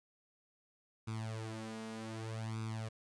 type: tone with flanger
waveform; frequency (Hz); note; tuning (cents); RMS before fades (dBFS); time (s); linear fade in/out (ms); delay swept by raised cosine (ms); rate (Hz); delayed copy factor
sawtooth; 111.1; A2; +17; -42; 1.07-2.89; 10; 0.81 to 4.31; 0.65; +0.85
effects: resampled to 22050 Hz + 11-bit